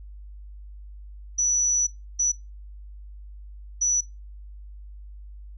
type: tone bursts at uneven times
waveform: sine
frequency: 5920 Hz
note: F#8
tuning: in tune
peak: -19 dBFS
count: 3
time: 1.38-1.87 / 2.19-2.32 / 3.81-4.01 s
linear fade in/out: 10 ms
effects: noise-tail reverb RT60 0.2 s tail -19 dB re dry + added 50 Hz sine -39 dBFS peak until 5.57 s